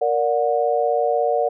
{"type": "chord", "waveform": "sine", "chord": "Bb augmented", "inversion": "none", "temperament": "just", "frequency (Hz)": [466.2, 582.7, 728.4], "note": ["Bb4", "D5", "F#5"], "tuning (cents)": [0, -14, -27], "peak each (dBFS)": -21, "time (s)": [0.01, 1.49], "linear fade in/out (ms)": 10, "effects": []}